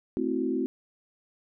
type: chord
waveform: sine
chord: F# half-diminished seventh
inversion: first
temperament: equal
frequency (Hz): 220 / 261.6 / 329.6 / 370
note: A3 / C4 / E4 / F#4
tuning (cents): 0 / 0 / 0 / 0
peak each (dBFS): -34 / -29 / -31 / -31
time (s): 0.17-0.66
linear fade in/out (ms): 0
effects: none